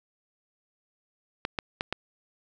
clicks, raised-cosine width 0.3 ms, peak -12 dBFS, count 4, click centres 1.451 / 1.588 / 1.809 / 1.926 s, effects none

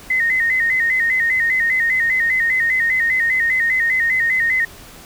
sine tone with vibrato, 1943 Hz, B6, 29 cents flat, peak -14 dBFS, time 0.1-4.65 s, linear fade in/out 5 ms, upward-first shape square, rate 5 Hz, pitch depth 83 cents each way, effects pink hiss -40 dBFS RMS until 5.05 s

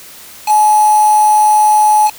sine tone with quantisation, 850 Hz, G#5, 40 cents sharp, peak -6 dBFS, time 0.46-2.11 s, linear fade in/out 50 ms, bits 3, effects white hiss -35 dBFS RMS until 2.18 s

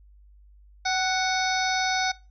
harmonic tone with a mistuned harmonic, 740 Hz, F#5, in tune, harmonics 1 / 2 / 3 / 5 / 6 / 7 / 8, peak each -26 / -29 / -31 / -33 / -34 / -34 / -35 dBFS, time 0.85-2.12 s, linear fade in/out 10 ms, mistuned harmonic 1, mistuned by +30 cents, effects noise-tail reverb RT60 0.3 s tail -22 dB re dry + added 50 Hz sine -50 dBFS peak until 2.3 s

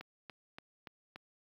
click train, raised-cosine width 0.3 ms, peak -30 dBFS, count 5, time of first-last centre 0.01-1.159 s, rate 3.48 Hz, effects high-pass 80 Hz 12 dB/octave + 10-bit

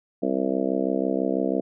harmonic tone, 66.1 Hz, C2, 18 cents sharp, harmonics 3 / 4 / 5 / 6 / 7 / 8 / 9 / 10, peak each -30 / -27 / -28 / -35 / -29 / -31 / -33 / -32 dBFS, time 0.22-1.61 s, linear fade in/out 10 ms, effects none

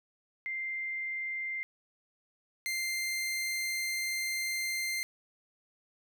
sine / sawtooth tone pair in turn, 2093 / 2093 Hz, C7 / C7, 0 / 0 cents, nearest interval unison, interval 0 cents, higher neither, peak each -33 / -28 dBFS, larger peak second, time 0.46-1.63 / 2.66-5.03 s, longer second, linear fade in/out 0 ms, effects none

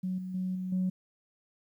sine tone with level steps, 185 Hz, F#3, in tune, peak -29 / -35 / -29 / -32 / -25 dBFS, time 0.03-0.9 s, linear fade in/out 10 ms, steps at 0.18 / 0.34 / 0.55 / 0.72 s, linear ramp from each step 5 ms, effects tanh soft clip ceiling -23 dBFS + 11-bit

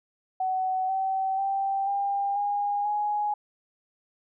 sine tone with pitch steps, 751 / 766.8 / 782.9 / 799.3 / 816.1 / 833.3 Hz, F#5 / G5 / G5 / G5 / G#5 / G#5, +26 / -38 / -2 / +33 / -31 / +6 cents, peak -24 dBFS, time 0.4-3.34 s, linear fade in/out 5 ms, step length 490 ms, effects none

